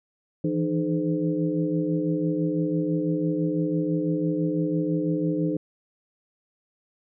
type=tone cluster; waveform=sine; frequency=162 / 168 / 304.8 / 424 / 513 Hz; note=E3 / E3 / D#4 / G#4 / C5; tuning=-30 / +33 / -36 / +36 / -34 cents; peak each=-31 / -28 / -25 / -32 / -32 dBFS; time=0.44-5.57 s; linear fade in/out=5 ms; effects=none